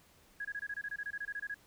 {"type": "tone bursts", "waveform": "sine", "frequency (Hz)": 1661.2, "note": "G#6", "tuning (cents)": 0, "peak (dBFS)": -36, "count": 16, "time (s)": [0.4, 1.544], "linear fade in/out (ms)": 5, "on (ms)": 49, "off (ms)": 24, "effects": ["pink hiss -64 dBFS RMS until 1.66 s"]}